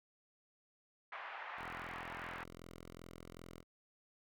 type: band-pass noise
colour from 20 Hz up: pink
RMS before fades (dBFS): -47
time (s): 1.12-2.44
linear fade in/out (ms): 5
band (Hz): 760 to 2300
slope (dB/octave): 24
type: tone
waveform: 5% pulse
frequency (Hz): 42.57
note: F1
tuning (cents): -44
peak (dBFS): -40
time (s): 1.56-3.64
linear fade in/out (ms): 50
effects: none